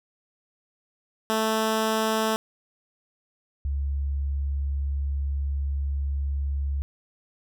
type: tone pair in turn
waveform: 10% pulse / sine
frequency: 220 / 69.82 Hz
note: A3 / C#2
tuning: 0 / +13 cents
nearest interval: octave + minor sixth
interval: 1987 cents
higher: first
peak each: -14 / -24 dBFS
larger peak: first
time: 1.3-2.36 / 3.65-6.82 s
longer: second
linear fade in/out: 0 ms
effects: none